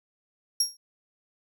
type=tone with exponential decay; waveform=30% pulse; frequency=5588 Hz; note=F8; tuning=in tune; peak=-14 dBFS; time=0.6-0.77 s; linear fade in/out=5 ms; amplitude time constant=36 ms; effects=none